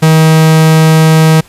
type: tone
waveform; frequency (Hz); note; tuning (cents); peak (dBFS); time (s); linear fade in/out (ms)
45% pulse; 158.8; D#3; +36; -3; 0.02-1.41; 10
effects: pink hiss -40 dBFS RMS until 1.48 s + resampled to 32000 Hz